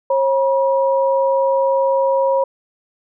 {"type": "tone pair together", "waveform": "sine", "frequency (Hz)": [541, 962.6], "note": ["C#5", "B5"], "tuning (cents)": [-42, -45], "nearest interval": "minor seventh", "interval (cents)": 997, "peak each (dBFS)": [-14, -19], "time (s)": [0.1, 2.44], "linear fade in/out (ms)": 5, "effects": []}